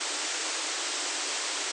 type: band-pass noise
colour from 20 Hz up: white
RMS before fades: -32 dBFS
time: 0-1.72 s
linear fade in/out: 10 ms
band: 280 to 8400 Hz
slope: 96 dB/octave
effects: none